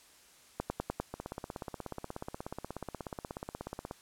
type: two click trains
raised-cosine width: 1 ms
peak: -24 / -18 dBFS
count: 47 / 5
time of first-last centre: 1.14-3.911 / 0.6-1 s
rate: 16.6 / 10 Hz
effects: white hiss -60 dBFS RMS until 4.01 s + low-pass 11000 Hz 12 dB/octave